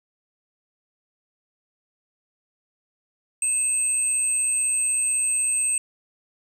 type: tone pair together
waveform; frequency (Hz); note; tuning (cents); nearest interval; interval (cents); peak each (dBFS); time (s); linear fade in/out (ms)
sine; 2608 / 8294; E7 / C9; -19 / -16; octave + minor sixth; 2003; -30 / -19; 3.42-5.78; 2
effects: tanh soft clip ceiling -16 dBFS + 9-bit